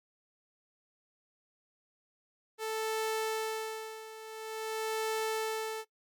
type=tone with tremolo; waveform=sawtooth; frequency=440 Hz; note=A4; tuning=in tune; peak=-26 dBFS; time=2.58-5.85 s; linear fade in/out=50 ms; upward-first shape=sine; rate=0.48 Hz; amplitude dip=80%; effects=noise-tail reverb RT60 0.1 s tail -19 dB re dry + MP3 96 kbps